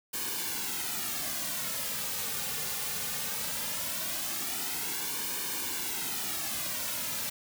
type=noise with flanger; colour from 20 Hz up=white; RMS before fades=-34 dBFS; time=0.13-7.3 s; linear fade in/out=10 ms; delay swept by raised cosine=1.5 to 3.1 ms; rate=0.19 Hz; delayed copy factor=-0.7; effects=none